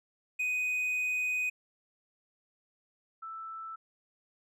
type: tone pair in turn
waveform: triangle / sine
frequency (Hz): 2496 / 1322.2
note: D#7 / E6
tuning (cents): +5 / +5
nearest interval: major seventh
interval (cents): 1100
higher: first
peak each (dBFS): -27 / -39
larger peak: first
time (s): 0.39-1.5 / 3.22-3.76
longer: first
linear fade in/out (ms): 10
effects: none